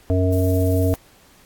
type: harmonic tone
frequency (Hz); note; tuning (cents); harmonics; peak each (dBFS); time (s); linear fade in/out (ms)
92.3; F#2; -4; 1 / 3 / 5 / 7; -17 / -22 / -24 / -25; 0.1-0.94; 0
type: noise with tremolo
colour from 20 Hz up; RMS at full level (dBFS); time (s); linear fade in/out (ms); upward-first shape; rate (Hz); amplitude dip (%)
violet; -35; 0.32-0.96; 5; triangle; 18; 40
effects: pink hiss -52 dBFS RMS until 1.45 s + AAC 64 kbps